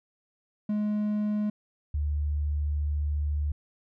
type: tone pair in turn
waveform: triangle / sine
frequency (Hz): 210 / 73.82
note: G#3 / D2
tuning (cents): +19 / +9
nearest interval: octave + tritone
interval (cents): 1810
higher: first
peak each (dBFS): -23 / -25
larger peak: first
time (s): 0.69-1.5 / 1.94-3.52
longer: second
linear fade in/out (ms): 5
effects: none